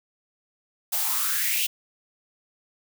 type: noise with high-pass filter sweep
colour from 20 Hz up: blue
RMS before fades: -25 dBFS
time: 0.92-1.67 s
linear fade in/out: 10 ms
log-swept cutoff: 650 to 3000 Hz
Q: 5.8
effects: none